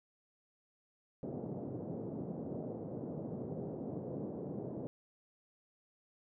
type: band-pass noise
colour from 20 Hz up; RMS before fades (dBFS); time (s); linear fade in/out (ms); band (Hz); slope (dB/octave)
pink; -42; 1.23-4.87; 0; 130 to 560; 24
effects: none